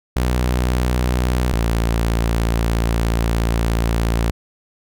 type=tone pair in turn; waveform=sawtooth; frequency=61.74 / 56.92 Hz; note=B1 / A#1; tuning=0 / -41 cents; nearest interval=minor second; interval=141 cents; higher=first; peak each=-12 dBFS; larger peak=neither; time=0.16-1.53 / 1.53-4.31 s; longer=second; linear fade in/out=5 ms; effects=none